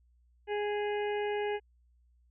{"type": "harmonic tone", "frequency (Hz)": 414.4, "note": "G#4", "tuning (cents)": -4, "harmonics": [1, 2, 4, 5, 6, 7], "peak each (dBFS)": [-31, -37, -43, -45, -47, -48], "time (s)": [0.47, 1.6], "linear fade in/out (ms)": 50, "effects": ["added 60 Hz sine -63 dBFS peak until 2.3 s"]}